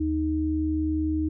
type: tone pair together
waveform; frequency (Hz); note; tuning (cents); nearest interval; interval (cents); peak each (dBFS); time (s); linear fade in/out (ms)
sine; 77.78 / 311.1; D#2 / D#4; 0 / 0; 2 octaves; 2400; -28 / -24; 0-1.29; 10
effects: none